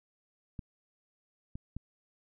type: clicks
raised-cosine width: 5 ms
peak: -27 / -28 / -26 dBFS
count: 3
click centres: 0.592 / 1.555 / 1.766 s
effects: none